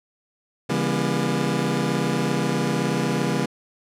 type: chord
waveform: 25% pulse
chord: C# diminished seventh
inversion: none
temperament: just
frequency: 138.59 / 166.31 / 199.57 / 239.5 Hz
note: C#3 / E3 / G3 / Bb3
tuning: 0 / +16 / +31 / +47 cents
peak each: -23 dBFS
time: 0.69-3.46 s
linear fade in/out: 10 ms
effects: low-pass 10000 Hz 12 dB/octave